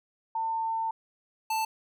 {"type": "tone pair in turn", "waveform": ["sine", "square"], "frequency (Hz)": [899, 883], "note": ["A5", "A5"], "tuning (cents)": [37, 6], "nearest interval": "unison", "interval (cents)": 31, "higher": "first", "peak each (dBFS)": -27, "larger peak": "neither", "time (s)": [[0.35, 0.91], [1.5, 1.65]], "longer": "first", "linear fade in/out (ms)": 5, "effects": []}